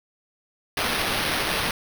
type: noise with sample-and-hold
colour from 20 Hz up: violet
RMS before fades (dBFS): -25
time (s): 0.77-1.71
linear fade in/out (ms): 2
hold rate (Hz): 7350
effects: none